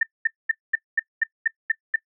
sine tone bursts, 1797 Hz, A6, 36 cents sharp, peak -16 dBFS, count 9, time 0.01-1.959 s, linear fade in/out 5 ms, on 21 ms, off 220 ms, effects noise-tail reverb RT60 0.1 s tail -21 dB re dry

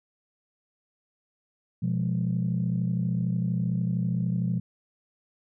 sine chord, F diminished, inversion second, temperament equal, 123.47 / 174.61 / 207.7 Hz, Cb3 / F3 / Ab3, 0 / 0 / 0 cents, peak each -27 / -26 / -32 dBFS, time 1.82-4.6 s, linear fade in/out 10 ms, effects tanh soft clip ceiling -17 dBFS

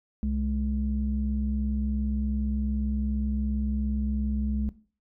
sine tone pair together, 64.9 / 212 Hz, C2 / G#3, -13 / +36 cents, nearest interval octave + minor sixth, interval 2049 cents, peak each -27 dBFS, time 0.23-4.69 s, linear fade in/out 0 ms, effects noise-tail reverb RT60 0.4 s tail -17 dB re dry + tanh soft clip ceiling -17 dBFS

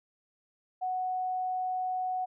sine tone, 740 Hz, F#5, in tune, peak -29 dBFS, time 0.81-2.26 s, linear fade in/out 20 ms, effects none

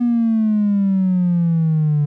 triangle exponential sweep, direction down, 243 to 145.4 Hz, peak -10 dBFS, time 0-2.06 s, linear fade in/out 20 ms, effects tanh soft clip ceiling -10 dBFS

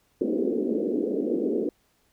white band-pass noise, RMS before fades -26 dBFS, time 0.21-1.69 s, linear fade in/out 2 ms, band 220 to 470 Hz, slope 48 dB/octave, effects pink hiss -67 dBFS RMS until 2.12 s

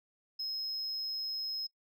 sine tone, 5140 Hz, E8, 45 cents flat, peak -32 dBFS, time 0.39-1.67 s, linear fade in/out 10 ms, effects noise-tail reverb RT60 0.1 s tail -25 dB re dry + tanh soft clip ceiling -33 dBFS

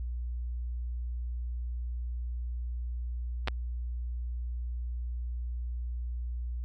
clicks, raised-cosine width 0.3 ms, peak -15 / -14 dBFS, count 2, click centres 3.475 / 3.483 s, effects added 60 Hz sine -32 dBFS peak until 6.64 s

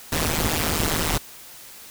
pink noise with amplitude modulation, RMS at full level -19 dBFS, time 0.12-1.18 s, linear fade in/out 5 ms, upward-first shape sine, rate 157 Hz, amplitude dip 95%, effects white hiss -43 dBFS RMS until 1.9 s

